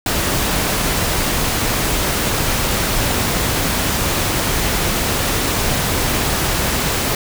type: noise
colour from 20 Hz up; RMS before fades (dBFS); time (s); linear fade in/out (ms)
pink; -18; 0.06-7.15; 2
effects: none